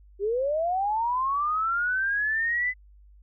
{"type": "linear sweep", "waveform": "sine", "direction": "up", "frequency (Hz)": [382.1, 2024], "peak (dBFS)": -23, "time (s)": [0.19, 2.74], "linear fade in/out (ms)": 50, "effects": ["added 50 Hz sine -50 dBFS peak until 3.22 s"]}